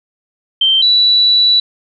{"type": "tone pair in turn", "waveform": "sine", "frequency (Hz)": [3131, 3945], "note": ["G7", "B7"], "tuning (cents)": [-3, -3], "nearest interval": "major third", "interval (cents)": 400, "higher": "second", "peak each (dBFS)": [-8, -7], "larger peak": "second", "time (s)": [[0.61, 0.82], [0.82, 1.6]], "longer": "second", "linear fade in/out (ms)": 5, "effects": []}